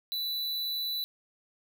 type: tone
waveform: square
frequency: 3971 Hz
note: B7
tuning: 9 cents sharp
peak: -31 dBFS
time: 0.12-1.04 s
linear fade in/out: 0 ms
effects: none